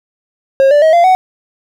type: tone with pitch steps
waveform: triangle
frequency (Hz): 540 / 585.5 / 634.8 / 688.3 / 746.2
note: C#5 / D5 / D#5 / F5 / F#5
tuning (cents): -45 / -5 / +35 / -25 / +14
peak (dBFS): -3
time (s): 0.6-1.15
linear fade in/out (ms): 0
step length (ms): 110
effects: none